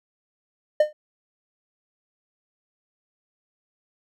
triangle tone with exponential decay, 606 Hz, D#5, 46 cents flat, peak -9 dBFS, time 0.8-0.93 s, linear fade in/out 5 ms, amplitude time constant 28 ms, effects none

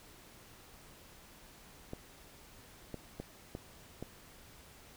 clicks, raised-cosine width 2 ms, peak -27 dBFS, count 5, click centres 1.934 / 2.943 / 3.2 / 3.551 / 4.026 s, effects pink hiss -57 dBFS RMS until 4.96 s

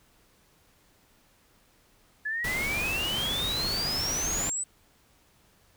sine exponential sweep, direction up, 1699 to 8090 Hz, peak -28 dBFS, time 2.25-4.64 s, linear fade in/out 10 ms
pink noise, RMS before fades -34 dBFS, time 2.44-4.5 s, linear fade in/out 5 ms
effects pink hiss -63 dBFS RMS until 5.76 s

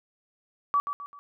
sine tone with echo, 1146 Hz, D6, 43 cents flat, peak -20 dBFS, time 0.74-0.8 s, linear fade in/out 0 ms, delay 130 ms, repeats 3, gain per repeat -8 dB, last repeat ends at 1.19 s, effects none

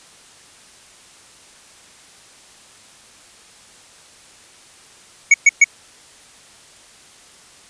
square tone bursts, 2229 Hz, C#7, 9 cents sharp, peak -6 dBFS, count 3, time 5.31-5.643 s, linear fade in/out 5 ms, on 31 ms, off 120 ms, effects white hiss -46 dBFS RMS until 7.69 s + resampled to 22050 Hz

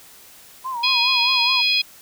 sine tone with vibrato, 993 Hz, B5, 9 cents sharp, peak -24 dBFS, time 0.64-1.62 s, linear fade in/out 20 ms, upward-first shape sine, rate 4.8 Hz, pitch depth 110 cents each way
harmonic tone, 830.6 Hz, G#5, in tune, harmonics 3 / 4 / 5 / 6, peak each -20 / -21 / -22 / -23 dBFS, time 0.83-1.82 s, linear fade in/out 10 ms
effects white hiss -46 dBFS RMS until 2.01 s

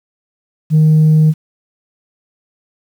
sine tone, 155.56 Hz, D#3, in tune, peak -4 dBFS, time 0.7-1.34 s, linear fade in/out 50 ms, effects tanh soft clip ceiling -4 dBFS + 7-bit

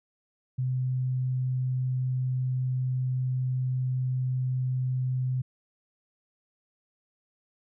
sine tone, 128.2 Hz, C3, 35 cents flat, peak -25 dBFS, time 0.58-5.42 s, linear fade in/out 10 ms, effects none

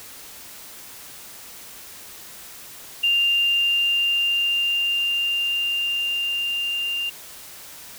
sine tone with level ramp, 2794 Hz, F7, in tune, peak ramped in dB -16 to -23 dBFS, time 3.03-7.1 s, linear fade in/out 10 ms, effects white hiss -41 dBFS RMS until 7.98 s

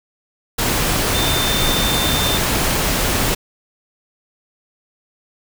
sine tone in noise, 3584 Hz, A7, 31 cents sharp, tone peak -21 dBFS, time 1.14-2.38 s, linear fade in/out 10 ms, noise pink, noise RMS -18 dBFS, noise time 0.58-3.35 s, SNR -6 dB, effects none

